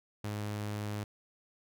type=tone; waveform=sawtooth; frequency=104.5 Hz; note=G#2; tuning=11 cents sharp; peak=-31 dBFS; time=0.24-1.04 s; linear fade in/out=5 ms; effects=none